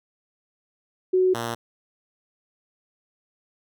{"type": "tone pair in turn", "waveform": ["sine", "5% pulse"], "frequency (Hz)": [370.7, 117.08], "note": ["F#4", "A#2"], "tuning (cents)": [3, 8], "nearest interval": "octave + minor sixth", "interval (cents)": 1995, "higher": "first", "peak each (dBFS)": -16, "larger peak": "neither", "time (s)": [[1.13, 1.34], [1.34, 1.55]], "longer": "neither", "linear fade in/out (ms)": 10, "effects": []}